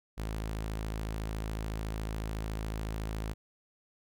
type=tone; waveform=sawtooth; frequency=53.9 Hz; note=A1; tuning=35 cents flat; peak=-30 dBFS; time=0.17-3.34 s; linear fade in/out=20 ms; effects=none